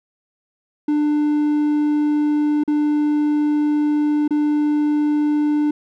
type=tone with dropouts; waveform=triangle; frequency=297.6 Hz; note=D4; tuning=23 cents sharp; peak=-13 dBFS; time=0.88-5.71 s; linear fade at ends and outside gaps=5 ms; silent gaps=2.637-2.677 / 4.279-4.307 s; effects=none